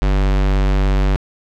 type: tone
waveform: square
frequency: 48.41 Hz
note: G1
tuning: 21 cents flat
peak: -13 dBFS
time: 0.02-1.16 s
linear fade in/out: 0 ms
effects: low-pass 4000 Hz 12 dB/octave + 7-bit